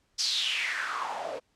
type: noise with band-pass filter sweep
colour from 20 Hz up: white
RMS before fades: -31 dBFS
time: 0.18-1.4 s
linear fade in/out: 20 ms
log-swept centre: 5300 to 500 Hz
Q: 5.1
effects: pink hiss -71 dBFS RMS until 1.55 s + low-pass 8000 Hz 12 dB/octave